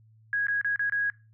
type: tone with dropouts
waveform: sine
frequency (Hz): 1653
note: G#6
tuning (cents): -9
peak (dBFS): -24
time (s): 0.33-1.1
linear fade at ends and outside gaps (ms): 1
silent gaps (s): 0.469-0.483 / 0.613-0.646 / 0.76-0.794 / 0.897-0.922
effects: noise-tail reverb RT60 0.3 s tail -21 dB re dry + added 110 Hz sine -55 dBFS peak until 1.33 s